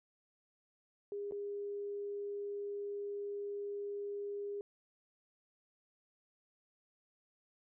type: tone with dropouts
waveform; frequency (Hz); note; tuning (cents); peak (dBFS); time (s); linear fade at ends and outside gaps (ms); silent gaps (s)
sine; 406.2; G#4; -38; -38; 1.12-4.61; 1; 1.311-1.321
effects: none